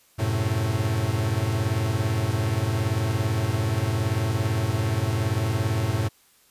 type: chord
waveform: 45% pulse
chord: F# diminished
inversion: none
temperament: equal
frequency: 92.5 / 110 / 130.81 Hz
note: F#2 / A2 / C3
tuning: 0 / 0 / 0 cents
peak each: -28 / -24 / -30 dBFS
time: 0.18-6.09 s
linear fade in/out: 20 ms
effects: white hiss -59 dBFS RMS until 6.5 s + resampled to 32000 Hz